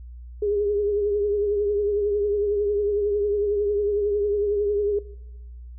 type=tone with vibrato; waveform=sine; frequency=410.7 Hz; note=G#4; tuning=19 cents flat; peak=-20 dBFS; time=0.42-4.99 s; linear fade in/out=5 ms; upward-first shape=triangle; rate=11 Hz; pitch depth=54 cents each way; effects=noise-tail reverb RT60 1.0 s tail -20 dB re dry + added 60 Hz sine -37 dBFS peak until 5.78 s